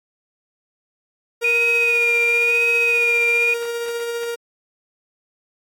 45% pulse tone with tremolo, 469.5 Hz, A#4, 12 cents sharp, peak -22 dBFS, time 1.41-4.36 s, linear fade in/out 20 ms, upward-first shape sine, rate 15 Hz, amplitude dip 25%
sine tone with vibrato, 2456 Hz, D#7, 23 cents flat, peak -15 dBFS, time 1.44-3.54 s, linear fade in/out 5 ms, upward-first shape sine, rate 0.96 Hz, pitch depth 51 cents each way
effects AAC 64 kbps

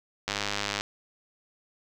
click train, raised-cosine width 0.2 ms, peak -11 dBFS, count 55, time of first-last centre 0.28-0.809 s, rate 102 Hz, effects none

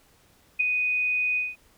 sine tone with ADSR envelope, 2489 Hz, D#7, in tune, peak -16 dBFS, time 0.59-1.56 s, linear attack 17 ms, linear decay 4 ms, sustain -6 dB, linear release 190 ms, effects pink hiss -60 dBFS RMS until 1.77 s

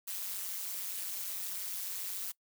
blue noise with amplitude modulation, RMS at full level -35 dBFS, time 0.07-2.32 s, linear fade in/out 10 ms, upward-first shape sine, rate 191 Hz, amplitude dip 90%, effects noise-tail reverb RT60 0.1 s tail -22 dB re dry

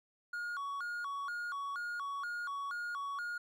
triangle tone with vibrato, 1266 Hz, D#6, 30 cents sharp, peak -35 dBFS, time 0.33-3.38 s, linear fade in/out 5 ms, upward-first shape square, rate 2.1 Hz, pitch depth 210 cents each way, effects none

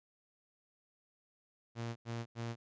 sawtooth tone bursts, 116.54 Hz, A#2, in tune, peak -34 dBFS, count 3, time 1.75-2.56 s, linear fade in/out 50 ms, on 210 ms, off 90 ms, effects resampled to 16000 Hz

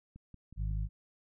click train, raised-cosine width 5 ms, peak -38 dBFS, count 4, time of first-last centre 0.16-0.709 s, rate 5.46 Hz
harmonic tone, 51.91 Hz, G#1, in tune, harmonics 1 / 2 / 3, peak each -32 / -38 / -42 dBFS, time 0.56-0.89 s, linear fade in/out 50 ms
effects none

